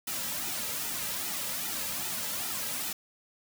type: noise with flanger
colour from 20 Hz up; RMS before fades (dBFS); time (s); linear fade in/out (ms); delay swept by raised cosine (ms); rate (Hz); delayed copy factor
white; -34; 0.07-2.93; 5; 1.8 to 2.8; 2.5; -0.7
effects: none